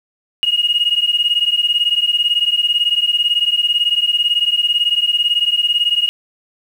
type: beating tone pair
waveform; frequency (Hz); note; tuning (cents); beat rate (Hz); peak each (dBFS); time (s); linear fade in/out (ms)
sine; 2864 / 2882; F7 / F#7; +43 / -46; 18; -15; 0.43-6.09; 0
effects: tanh soft clip ceiling -6 dBFS + 7-bit